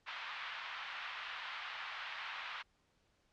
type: band-pass noise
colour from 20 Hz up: pink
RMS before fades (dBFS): -45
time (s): 0.06-2.63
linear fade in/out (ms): 20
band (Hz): 1000 to 3500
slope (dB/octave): 24
effects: pink hiss -75 dBFS RMS until 3.32 s + low-pass 6000 Hz 12 dB/octave